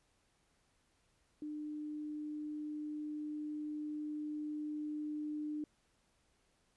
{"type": "tone with level ramp", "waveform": "sine", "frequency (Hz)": 301, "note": "D4", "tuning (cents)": 43, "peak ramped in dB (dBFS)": [-40, -37], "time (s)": [1.42, 5.64], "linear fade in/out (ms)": 2, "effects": ["pink hiss -75 dBFS RMS until 6.76 s", "resampled to 24000 Hz"]}